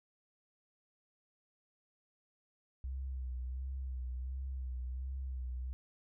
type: tone with vibrato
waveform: sine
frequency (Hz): 64.3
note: C2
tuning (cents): -30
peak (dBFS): -37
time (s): 2.84-5.73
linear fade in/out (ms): 0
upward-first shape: sine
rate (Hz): 1.4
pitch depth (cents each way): 54
effects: none